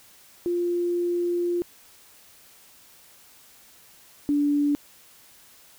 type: tone pair in turn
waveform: sine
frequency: 349.2 / 289.9 Hz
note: F4 / D4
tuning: 0 / -22 cents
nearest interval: minor third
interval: 322 cents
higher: first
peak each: -22 / -19 dBFS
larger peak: second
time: 0.46-1.62 / 4.29-4.75 s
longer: first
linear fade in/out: 0 ms
effects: white hiss -53 dBFS RMS until 5.78 s